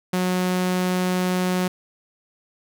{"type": "tone", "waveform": "sawtooth", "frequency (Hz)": 182.5, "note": "F#3", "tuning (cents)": -24, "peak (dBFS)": -16, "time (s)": [0.13, 1.68], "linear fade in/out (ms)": 5, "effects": []}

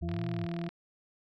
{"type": "linear two-way sweep", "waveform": "sine", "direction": "up then down", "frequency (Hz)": [73.42, 123.47, 99.2], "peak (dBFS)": -35, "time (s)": [0.01, 0.46], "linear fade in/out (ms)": 10, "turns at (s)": 0.27}
{"type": "harmonic tone", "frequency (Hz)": 170.2, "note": "F3", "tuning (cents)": -44, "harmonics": [1, 2, 4], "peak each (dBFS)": [-34, -40, -46], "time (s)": [0.02, 0.69], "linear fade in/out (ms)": 10}
{"type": "click train", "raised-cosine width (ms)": 0.3, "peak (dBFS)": -27, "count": 25, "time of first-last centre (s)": [0.09, 0.69], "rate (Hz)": 40}
{"effects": []}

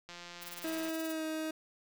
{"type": "click train", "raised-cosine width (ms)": 0.2, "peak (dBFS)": -30, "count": 140, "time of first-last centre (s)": [0.09, 0.889], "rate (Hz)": 174}
{"type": "noise with tremolo", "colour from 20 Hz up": "blue", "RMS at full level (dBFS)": -44, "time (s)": [0.41, 1.14], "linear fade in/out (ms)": 20, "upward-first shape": "sine", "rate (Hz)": 19, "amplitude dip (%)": 100}
{"type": "tone with pitch glide", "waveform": "30% pulse", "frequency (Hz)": [322.1, 315.1], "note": ["E4", "D#4"], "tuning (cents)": [-40, 22], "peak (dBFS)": -32, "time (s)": [0.64, 1.51], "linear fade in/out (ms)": 5, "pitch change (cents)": -38, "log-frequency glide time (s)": [1.04, 1.24]}
{"effects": []}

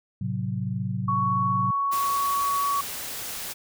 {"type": "chord", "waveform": "sine", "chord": "F# diminished", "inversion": "first", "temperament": "equal with one note detuned", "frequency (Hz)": [109.24, 130.81, 185], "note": ["A2", "C3", "F#3"], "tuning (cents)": [-12, 0, 0], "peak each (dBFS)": -30, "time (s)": [0.21, 1.71], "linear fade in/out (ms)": 5}
{"type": "tone with pitch glide", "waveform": "sine", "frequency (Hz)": [1115, 1126], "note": ["C#6", "C#6"], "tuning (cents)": [10, 27], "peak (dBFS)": -22, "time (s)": [1.08, 2.81], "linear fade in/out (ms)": 5, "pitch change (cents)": 17, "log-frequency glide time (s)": [1.95, 2.59]}
{"type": "noise", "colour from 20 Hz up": "white", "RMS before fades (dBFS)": -34, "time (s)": [1.91, 3.54], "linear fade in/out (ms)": 20}
{"effects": []}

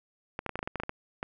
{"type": "clicks", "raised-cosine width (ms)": 0.5, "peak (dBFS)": -18, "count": 12, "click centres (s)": [0.391, 0.463, 0.493, 0.556, 0.591, 0.629, 0.675, 0.757, 0.8, 0.835, 0.894, 1.229], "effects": []}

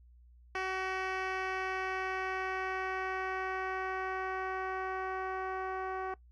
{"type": "tone with low-pass filter sweep", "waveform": "10% pulse", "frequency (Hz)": 377.2, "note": "F#4", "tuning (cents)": 33, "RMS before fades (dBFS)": -36, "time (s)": [0.55, 6.14], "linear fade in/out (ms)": 2, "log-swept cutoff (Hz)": [3300, 1100], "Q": 0.93, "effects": ["noise-tail reverb RT60 0.1 s tail -20 dB re dry", "added 60 Hz sine -56 dBFS peak until 6.31 s"]}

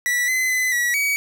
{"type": "tone with pitch steps", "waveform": "45% pulse", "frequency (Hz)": [1952, 2036, 2020, 1932, 2266], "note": ["B6", "C7", "B6", "B6", "C#7"], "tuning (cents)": [-21, -48, 39, -39, 37], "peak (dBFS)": -18, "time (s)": [0.06, 1.16], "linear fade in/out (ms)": 0, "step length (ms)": 220, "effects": []}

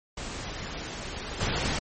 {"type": "noise with level steps", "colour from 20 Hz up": "pink", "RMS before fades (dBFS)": [-36, -28], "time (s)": [0.17, 1.79], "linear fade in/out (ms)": 5, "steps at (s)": 1.4, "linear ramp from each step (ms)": 10, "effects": ["MP3 32 kbps"]}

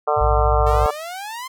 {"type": "harmonic tone", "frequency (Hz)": 149.7, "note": "D3", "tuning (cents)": 33, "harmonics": [3, 4, 5, 6, 7, 8, 9], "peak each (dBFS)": [-23, -22, -21, -27, -26, -24, -29], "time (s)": [0.07, 0.91], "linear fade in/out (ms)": 10}
{"type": "tone with tremolo", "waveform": "sine", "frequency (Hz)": 105.4, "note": "G#2", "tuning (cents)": 26, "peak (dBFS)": -23, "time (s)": [0.16, 0.86], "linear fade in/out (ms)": 20, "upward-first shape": "sine", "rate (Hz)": 14, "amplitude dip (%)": 70}
{"type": "tone", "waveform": "sine", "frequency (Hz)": 58.27, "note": "A#1", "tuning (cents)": 0, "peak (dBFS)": -17, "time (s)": [0.21, 0.86], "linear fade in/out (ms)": 0}
{"type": "exponential sweep", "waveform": "sawtooth", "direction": "up", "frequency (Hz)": [440, 1060], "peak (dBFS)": -25, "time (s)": [0.66, 1.48], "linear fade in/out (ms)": 10}
{"effects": []}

